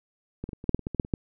clicks, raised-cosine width 3 ms, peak -20 / -23 / -23 / -26 / -9 / -8 / -24 / -17 / -19 / -9 / -27 / -12 dBFS, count 12, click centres 0.44 / 0.491 / 0.532 / 0.641 / 0.693 / 0.746 / 0.793 / 0.869 / 0.947 / 0.998 / 1.049 / 1.138 s, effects none

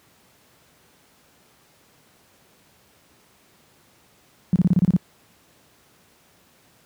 sine tone bursts, 179.8 Hz, F#3, 49 cents flat, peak -12 dBFS, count 8, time 4.53-4.964 s, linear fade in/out 0 ms, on 28 ms, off 30 ms, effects pink hiss -57 dBFS RMS until 6.85 s + high-pass 100 Hz 12 dB/octave

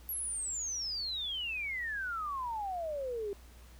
sine exponential sweep, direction down, 11800 to 392 Hz, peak -34 dBFS, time 0.09-3.33 s, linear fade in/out 0 ms, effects added 60 Hz sine -52 dBFS peak until 3.79 s + pink hiss -60 dBFS RMS until 3.79 s

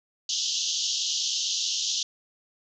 white band-pass noise, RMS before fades -28 dBFS, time 0.29-2.03 s, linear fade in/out 2 ms, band 2900 to 6700 Hz, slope 96 dB/octave, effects none

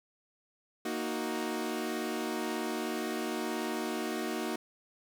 sawtooth chord, D# minor, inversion second, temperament equal, 233.1 / 311.1 / 370 Hz, A#3 / D#4 / F#4, 0 / 0 / 0 cents, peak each -33 dBFS, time 0.85-4.56 s, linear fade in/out 5 ms, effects none

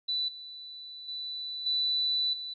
sine tone with level steps, 3977 Hz, B7, 11 cents sharp, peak -27 / -41 / -34 / -25 / -35 dBFS, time 0.08-2.54 s, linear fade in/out 10 ms, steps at 0.28 / 1.08 / 1.66 / 2.33 s, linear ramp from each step 5 ms, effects MP3 96 kbps

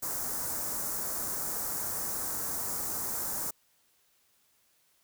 white band-stop noise, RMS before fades -34 dBFS, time 0.02-3.51 s, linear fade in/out 10 ms, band 1500 to 6000 Hz, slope 24 dB/octave, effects white hiss -69 dBFS RMS until 5.03 s

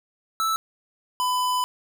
square tone pair in turn, 1316 / 1000.8 Hz, E6 / B5, -3 / +23 cents, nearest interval perfect fourth, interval 474 cents, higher first, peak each -22 dBFS, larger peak neither, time 0.4-0.56 / 1.2-1.64 s, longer second, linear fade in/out 0 ms, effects none

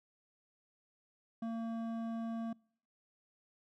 sine tone with hard clipping, 227.9 Hz, A#3, 39 cents flat, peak -38 dBFS, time 1.42-2.53 s, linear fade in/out 5 ms, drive 10 dB, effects noise-tail reverb RT60 0.6 s tail -26 dB re dry

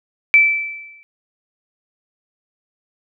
sine tone with exponential decay, 2323 Hz, D7, 20 cents flat, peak -5 dBFS, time 0.34-1.03 s, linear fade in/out 0 ms, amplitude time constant 150 ms, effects none

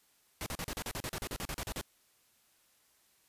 pink noise bursts, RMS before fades -38 dBFS, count 16, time 0.41-1.812 s, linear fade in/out 0 ms, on 52 ms, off 38 ms, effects white hiss -69 dBFS RMS until 3.28 s + resampled to 32000 Hz

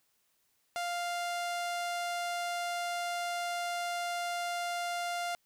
sawtooth tone with low-pass filter, 698.5 Hz, F5, in tune, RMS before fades -35 dBFS, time 0.76-5.35 s, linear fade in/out 0 ms, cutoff 12000 Hz, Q 0.65, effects white hiss -74 dBFS RMS until 5.45 s

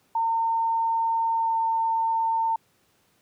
sine tone with pitch glide, 910 to 904.2 Hz, A#5 to A5, -42 to +47 cents, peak -21 dBFS, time 0.15-2.56 s, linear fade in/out 5 ms, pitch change -11 cents, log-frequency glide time 1.33-1.58 s, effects pink hiss -65 dBFS RMS until 3.21 s + high-pass 100 Hz 12 dB/octave

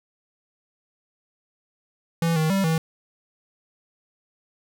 square tone with pitch steps, 166.5 / 157.5 / 194.8 / 161.5 Hz, E3 / D#3 / G3 / E3, +18 / +21 / -11 / -35 cents, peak -20 dBFS, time 2.22-2.78 s, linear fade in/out 2 ms, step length 140 ms, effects none

